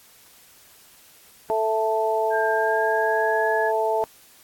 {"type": "harmonic tone", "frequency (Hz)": 220, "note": "A3", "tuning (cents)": 0, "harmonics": [2, 3, 4], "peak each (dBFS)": [-24, -24, -24], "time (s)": [1.5, 4.04], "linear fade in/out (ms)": 0}
{"type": "tone with pitch glide", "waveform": "sine", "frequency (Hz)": [1600, 1685.4], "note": ["G6", "G#6"], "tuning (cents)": [35, 25], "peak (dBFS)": -25, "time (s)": [2.3, 3.72], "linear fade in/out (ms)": 50, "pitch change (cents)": 90, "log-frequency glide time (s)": [2.53, 3.51]}
{"effects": ["white hiss -52 dBFS RMS until 4.43 s", "AAC 64 kbps"]}